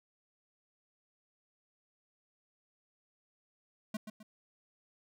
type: tone with echo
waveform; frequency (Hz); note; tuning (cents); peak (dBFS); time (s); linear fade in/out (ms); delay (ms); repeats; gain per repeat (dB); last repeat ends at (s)
square; 215.2; A3; -38; -35; 3.94-3.97; 5; 130; 2; -8; 4.23
effects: none